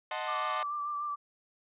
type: chord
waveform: sawtooth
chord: D# diminished seventh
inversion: none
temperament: equal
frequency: 622.3 / 740 / 880 / 1046.5 Hz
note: D#5 / F#5 / A5 / C6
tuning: 0 / 0 / 0 / 0 cents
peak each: -35 dBFS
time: 0.11-0.63 s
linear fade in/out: 2 ms
type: tone with vibrato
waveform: sine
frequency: 1174.7 Hz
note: D6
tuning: in tune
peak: -32 dBFS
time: 0.27-1.16 s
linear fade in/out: 20 ms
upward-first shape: triangle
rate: 6.8 Hz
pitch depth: 32 cents each way
effects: resampled to 8000 Hz